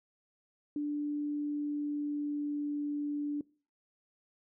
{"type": "tone with pitch glide", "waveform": "sine", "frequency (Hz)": [293.7, 292], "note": ["D4", "D4"], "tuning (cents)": [0, -10], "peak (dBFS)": -31, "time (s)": [0.76, 3.41], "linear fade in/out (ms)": 2, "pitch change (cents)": -10, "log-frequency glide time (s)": [1.27, 2.82], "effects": ["noise-tail reverb RT60 0.4 s tail -23 dB re dry"]}